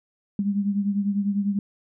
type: beating tone pair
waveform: sine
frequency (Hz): 200 / 210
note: G3 / G#3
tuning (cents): +35 / +19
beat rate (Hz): 10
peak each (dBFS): -22 / -28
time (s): 0.39-1.59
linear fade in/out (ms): 2
effects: none